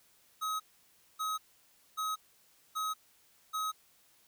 square tone bursts, 1271 Hz, D#6, 36 cents sharp, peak -33 dBFS, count 5, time 0.41-3.72 s, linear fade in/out 20 ms, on 190 ms, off 590 ms, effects white hiss -66 dBFS RMS until 4.27 s

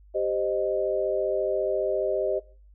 sine chord, C minor, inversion second, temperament equal with one note detuned, 392 / 523.3 / 618 Hz, G4 / C5 / Eb5, 0 / 0 / -12 cents, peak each -28 / -29 / -26 dBFS, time 0.14-2.4 s, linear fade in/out 20 ms, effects noise-tail reverb RT60 0.4 s tail -20 dB re dry + added 50 Hz sine -50 dBFS peak until 2.74 s

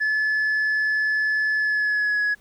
sine tone with pitch glide, 1725 to 1680.7 Hz, A6 to G#6, -35 to +20 cents, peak -17 dBFS, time 0-2.35 s, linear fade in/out 20 ms, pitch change -45 cents, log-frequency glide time 1.55-2.23 s, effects tanh soft clip ceiling -18 dBFS + pink hiss -58 dBFS RMS until 2.4 s

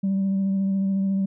sine tone with vibrato, 194.2 Hz, G3, 16 cents flat, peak -18 dBFS, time 0.03-1.26 s, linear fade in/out 10 ms, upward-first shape sine, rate 14 Hz, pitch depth 17 cents each way, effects tanh soft clip ceiling -18 dBFS

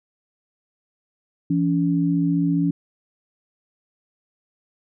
sine tone pair together, 168.5 / 283.4 Hz, E3 / C#4, +38 / +38 cents, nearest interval major sixth, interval 900 cents, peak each -20 dBFS, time 1.5-2.71 s, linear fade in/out 5 ms, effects none

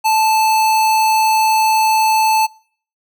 square tone, 876 Hz, A5, 8 cents flat, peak -12 dBFS, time 0.04-2.47 s, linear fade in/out 20 ms, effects noise-tail reverb RT60 0.5 s tail -24 dB re dry

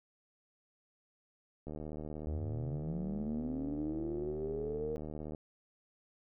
click train, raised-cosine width 2 ms, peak -30 dBFS, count 282, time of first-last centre 1.67-5.348 s, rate 76.4 Hz
sine linear sweep, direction up, 71 to 470 Hz, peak -36 dBFS, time 2.27-4.96 s, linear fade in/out 0 ms
effects none

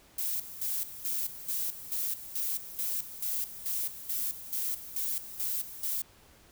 violet noise with tremolo, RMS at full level -32 dBFS, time 0.18-6.02 s, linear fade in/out 5 ms, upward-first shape square, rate 2.3 Hz, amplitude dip 75%, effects pink hiss -59 dBFS RMS until 6.51 s

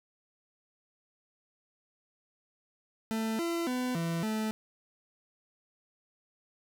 40% pulse tone with pitch steps, 222 / 338 / 251.3 / 167.1 / 217.8 Hz, A3 / E4 / B3 / E3 / A3, +16 / +43 / +30 / +24 / -17 cents, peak -29 dBFS, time 3.11-4.51 s, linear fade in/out 0 ms, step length 280 ms, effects none

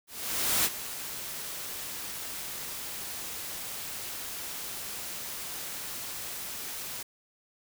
white noise with ADSR envelope, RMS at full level -25 dBFS, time 0.07-7.03 s, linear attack 580 ms, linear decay 39 ms, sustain -13 dB, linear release 7 ms, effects none

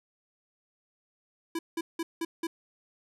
square tone bursts, 331.4 Hz, E4, 9 cents sharp, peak -30 dBFS, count 5, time 1.55-2.47 s, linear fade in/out 5 ms, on 40 ms, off 180 ms, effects resampled to 32000 Hz

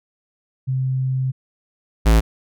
sine / square tone pair in turn, 130.81 / 55.24 Hz, C3 / A1, 0 / +8 cents, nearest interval octave + minor third, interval 1492 cents, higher first, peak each -18 / -11 dBFS, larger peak second, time 0.67-1.32 / 2.05-2.21 s, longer first, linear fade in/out 20 ms, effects none

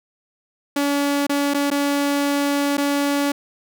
sawtooth tone with dropouts, 284.5 Hz, C#4, 45 cents sharp, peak -14 dBFS, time 0.76-3.32 s, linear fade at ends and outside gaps 5 ms, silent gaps 1.268-1.294 / 1.538-1.544 / 1.703-1.713 / 2.771-2.779 s, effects none

